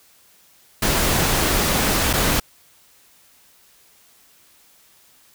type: noise with dropouts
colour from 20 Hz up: pink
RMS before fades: -19 dBFS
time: 0.82-2.4 s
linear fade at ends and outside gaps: 5 ms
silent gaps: 2.131-2.135 s
effects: white hiss -54 dBFS RMS until 5.34 s